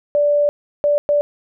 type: tone bursts at uneven times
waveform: sine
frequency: 584 Hz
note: D5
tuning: 10 cents flat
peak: -12 dBFS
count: 3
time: 0.15-0.49 / 0.84-0.98 / 1.09-1.21 s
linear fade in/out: 0 ms
effects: none